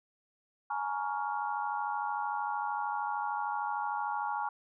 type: chord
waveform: sine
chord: Bb minor seventh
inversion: third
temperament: just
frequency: 839.1 / 932.3 / 1118.8 / 1398.5 Hz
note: Ab5 / Bb5 / Db6 / F6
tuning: +18 / 0 / +16 / +2 cents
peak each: -34 / -37 / -39 / -40 dBFS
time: 0.7-4.49 s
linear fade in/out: 5 ms
effects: none